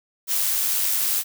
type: noise with amplitude modulation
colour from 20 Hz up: blue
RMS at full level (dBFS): -21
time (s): 0.27-1.24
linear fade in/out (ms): 50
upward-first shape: sine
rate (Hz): 98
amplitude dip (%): 30
effects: none